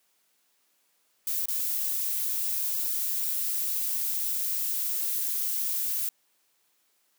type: noise with dropouts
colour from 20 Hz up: violet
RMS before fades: -29 dBFS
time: 1.27-6.09 s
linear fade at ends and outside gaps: 2 ms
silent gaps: 1.457-1.484 s
effects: white hiss -70 dBFS RMS until 7.18 s + high-pass 200 Hz 12 dB/octave